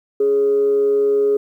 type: tone with frequency modulation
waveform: sine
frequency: 415.3 Hz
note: G#4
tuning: in tune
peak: -12 dBFS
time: 0.2-1.37 s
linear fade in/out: 5 ms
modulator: 136 Hz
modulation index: 0.21
effects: tanh soft clip ceiling -8 dBFS + 9-bit